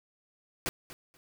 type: noise with echo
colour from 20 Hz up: pink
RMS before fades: -32 dBFS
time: 0.66-0.69 s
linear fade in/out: 0 ms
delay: 240 ms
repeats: 2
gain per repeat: -15 dB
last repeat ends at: 1.17 s
effects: none